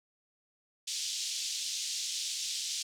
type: band-pass noise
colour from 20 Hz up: white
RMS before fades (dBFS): -36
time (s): 0.87-2.83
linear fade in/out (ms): 10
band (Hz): 3200 to 6900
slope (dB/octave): 24
effects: none